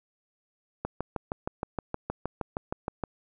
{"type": "click train", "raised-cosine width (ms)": 1, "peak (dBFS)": -16, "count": 15, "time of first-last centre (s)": [0.85, 3.038], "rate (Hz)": 6.4, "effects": []}